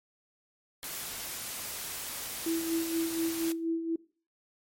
white noise, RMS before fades -38 dBFS, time 0.83-3.52 s, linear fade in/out 0 ms
sine tone with tremolo, 329.5 Hz, E4, 1 cent flat, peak -26 dBFS, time 2.46-3.96 s, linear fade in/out 5 ms, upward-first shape sine, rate 4.2 Hz, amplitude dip 60%
effects noise-tail reverb RT60 0.4 s tail -21 dB re dry + MP3 64 kbps

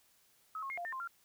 sine tone with pitch steps, 1281 / 1086 / 2140 / 697 / 1803 / 1049 / 1383 Hz, E6 / C#6 / C7 / F5 / A6 / C6 / F6, -50 / -36 / +38 / -4 / +42 / +4 / -17 cents, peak -38 dBFS, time 0.55-1.075 s, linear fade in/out 2 ms, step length 75 ms, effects white hiss -69 dBFS RMS until 1.24 s

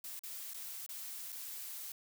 blue noise with dropouts, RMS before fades -45 dBFS, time 0.04-1.92 s, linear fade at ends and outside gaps 2 ms, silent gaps 0.193-0.235 / 0.535-0.543 / 0.864-0.89 / 1.321-1.325 s, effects none

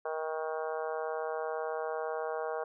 harmonic tone, 158 Hz, D#3, 27 cents sharp, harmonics 3 / 4 / 5 / 6 / 7 / 8 / 9 / 10, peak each -36 / -38 / -40 / -46 / -43 / -50 / -46 / -51 dBFS, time 0.05-2.64 s, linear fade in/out 5 ms, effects none

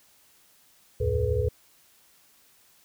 sine tone cluster, 73.3 / 86.1 / 111 / 427.2 / 491.9 Hz, D2 / F2 / A2 / G#4 / B4, -3 / -24 / +16 / +49 / -7 cents, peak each -29 dBFS, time 1-1.49 s, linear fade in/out 10 ms, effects white hiss -60 dBFS RMS until 2.84 s

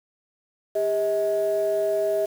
sine tone pair together, 401.9 / 638 Hz, G4 / D#5, +43 / +43 cents, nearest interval minor sixth, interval 800 cents, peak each -24 / -21 dBFS, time 0.75-2.26 s, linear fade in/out 10 ms, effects tanh soft clip ceiling -15 dBFS + 7-bit

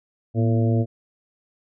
harmonic tone with a mistuned harmonic, 113 Hz, A2, 47 cents sharp, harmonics 1 / 2 / 3 / 4 / 5 / 6, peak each -18 / -24 / -28 / -30 / -32 / -34 dBFS, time 0.34-0.86 s, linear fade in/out 50 ms, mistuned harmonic 2, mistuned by +77 cents, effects none

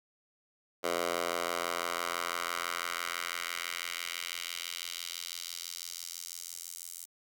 10% pulse tone with high-pass filter sweep, 86 Hz, F2, 26 cents flat, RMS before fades -37 dBFS, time 0.83-7.06 s, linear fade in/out 20 ms, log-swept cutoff 560 to 8200 Hz, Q 1.3, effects none

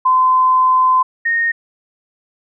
sine tone pair in turn, 1027 / 1851.2 Hz, C6 / A#6, -33 / -13 cents, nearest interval minor seventh, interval 1020 cents, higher second, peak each -9 / -13 dBFS, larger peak first, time 0.05-1.03 / 1.25-1.52 s, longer first, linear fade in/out 10 ms, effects none

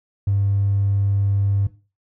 triangle tone, 99.6 Hz, G2, 28 cents sharp, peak -13 dBFS, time 0.27-1.67 s, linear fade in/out 5 ms, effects noise-tail reverb RT60 0.3 s tail -17 dB re dry + tanh soft clip ceiling -12 dBFS

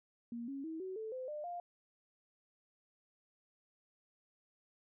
sine tone with pitch steps, 235.4 / 275.1 / 321.6 / 375.8 / 439.3 / 513.4 / 600.1 / 701.3 Hz, A#3 / C#4 / E4 / F#4 / A4 / C5 / D5 / F5, +17 / -13 / -43 / +27 / -3 / -33 / +37 / +7 cents, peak -40 dBFS, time 0.32-1.6 s, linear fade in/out 2 ms, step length 160 ms, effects none

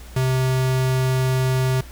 square tone, 129.9 Hz, C3, 12 cents flat, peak -18 dBFS, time 0.16-1.81 s, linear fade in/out 5 ms, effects added 60 Hz sine -37 dBFS peak until 1.91 s + pink hiss -45 dBFS RMS until 1.91 s

